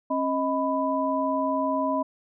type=tone cluster; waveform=sine; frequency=270.7 / 629 / 994 Hz; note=C#4 / D#5 / B5; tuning=-41 / +19 / +11 cents; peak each=-27 dBFS; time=0.1-2.03 s; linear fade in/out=10 ms; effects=none